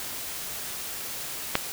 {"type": "click", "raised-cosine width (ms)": 0.3, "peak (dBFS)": -4, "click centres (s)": 1.554, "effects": ["white hiss -35 dBFS RMS until 1.72 s"]}